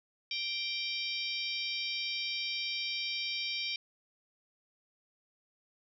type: harmonic tone with a mistuned harmonic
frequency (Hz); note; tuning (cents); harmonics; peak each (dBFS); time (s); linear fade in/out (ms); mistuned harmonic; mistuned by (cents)
785; G5; +2; 3 / 4 / 5 / 6 / 7; -38 / -39 / -40 / -41 / -41; 0.31-3.76; 2; 5; -66
effects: none